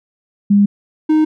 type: tone pair in turn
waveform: sine / triangle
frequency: 202.5 / 310.4 Hz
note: G#3 / D#4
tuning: -43 / -4 cents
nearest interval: perfect fifth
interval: 739 cents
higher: second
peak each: -7 dBFS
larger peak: neither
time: 0.5-0.66 / 1.09-1.25 s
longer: neither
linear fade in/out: 10 ms
effects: none